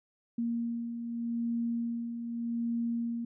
sine beating tone pair, 233.1 / 233.93 Hz, A#3 / A#3, 0 / +6 cents, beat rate 0.83 Hz, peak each -40 / -31 dBFS, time 0.38-3.25 s, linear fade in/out 5 ms, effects none

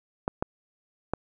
clicks, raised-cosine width 1 ms, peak -12 dBFS, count 3, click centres 0.279 / 0.425 / 1.136 s, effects none

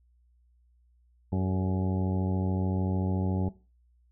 harmonic tone with a mistuned harmonic, 93.6 Hz, F#2, 20 cents sharp, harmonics 1 / 2 / 3 / 4 / 5 / 6 / 7 / 8 / 9, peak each -28 / -29 / -36 / -38 / -42 / -44 / -46 / -46 / -44 dBFS, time 1.32-3.49 s, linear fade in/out 5 ms, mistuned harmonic 5, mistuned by -56 cents, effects noise-tail reverb RT60 0.3 s tail -17 dB re dry + added 60 Hz sine -61 dBFS peak until 4.11 s

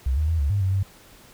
sine tone with pitch steps, 65.4 / 76.4 / 81.7 / 70.8 / 100.6 / 94.7 / 96.8 Hz, C2 / D#2 / E2 / C#2 / G2 / F#2 / G2, 0 / -31 / -15 / +37 / +45 / +41 / -21 cents, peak -19 dBFS, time 0.06-0.83 s, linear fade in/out 5 ms, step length 110 ms, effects pink hiss -50 dBFS RMS until 1.33 s

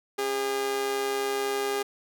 sawtooth tone with amplitude modulation, 406.1 Hz, G#4, 39 cents flat, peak -20 dBFS, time 0.18-1.83 s, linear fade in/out 10 ms, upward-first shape sine, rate 132 Hz, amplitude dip 50%, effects none

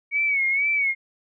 sine tone with vibrato, 2231 Hz, C#7, 11 cents sharp, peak -19 dBFS, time 0.11-0.95 s, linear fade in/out 50 ms, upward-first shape sine, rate 2.1 Hz, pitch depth 78 cents each way, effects none

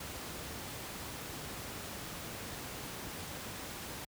pink noise, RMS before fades -43 dBFS, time 0-4.05 s, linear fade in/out 5 ms, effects high-pass 60 Hz 12 dB/octave

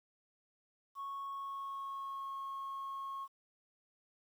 sine tone with pitch glide, 1104 to 1090.1 Hz, C#6 to C#6, -7 to -29 cents, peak -38 dBFS, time 0.95-3.28 s, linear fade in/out 50 ms, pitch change -22 cents, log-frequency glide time 1.17-2.34 s, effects tanh soft clip ceiling -37 dBFS + 11-bit

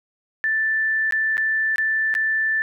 sine tone with dropouts, 1764 Hz, A6, 4 cents sharp, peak -18 dBFS, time 0.44-2.62 s, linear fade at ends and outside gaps 0 ms, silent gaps 1.109-1.123 / 1.37-1.379 / 1.759-1.782 / 2.141-2.151 s, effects none

